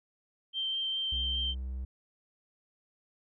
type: tone with vibrato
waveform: sine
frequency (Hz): 3136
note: G7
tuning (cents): 0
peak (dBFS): -30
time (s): 0.53-1.55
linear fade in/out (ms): 50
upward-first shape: triangle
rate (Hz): 4.9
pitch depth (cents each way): 10
type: tone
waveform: triangle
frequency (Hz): 64.2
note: C2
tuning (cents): -32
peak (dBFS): -32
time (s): 1.12-1.85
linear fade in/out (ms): 5
effects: none